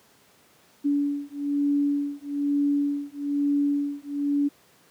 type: beating tone pair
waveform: sine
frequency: 285.7 / 286.8 Hz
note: D4 / D4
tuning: -48 / -41 cents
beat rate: 1.1 Hz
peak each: -25 dBFS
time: 0.84-4.49 s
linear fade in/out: 20 ms
effects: pink hiss -58 dBFS RMS until 4.9 s + high-pass 150 Hz 12 dB/octave